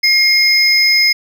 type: tone pair together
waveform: triangle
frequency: 2137 / 5083 Hz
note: C7 / D#8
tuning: +36 / +36 cents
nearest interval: octave + minor third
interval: 1500 cents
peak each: -10 dBFS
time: 0.03-1.13 s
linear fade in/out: 10 ms
effects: none